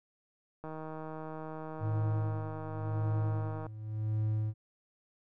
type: click train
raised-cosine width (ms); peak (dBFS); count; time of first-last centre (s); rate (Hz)
1; -29; 476; 0.64-3.665; 157
type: tone with tremolo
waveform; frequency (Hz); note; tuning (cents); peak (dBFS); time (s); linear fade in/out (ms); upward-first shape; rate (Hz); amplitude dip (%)
triangle; 108; A2; -32; -26; 1.79-4.54; 50; sine; 0.91; 80
effects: none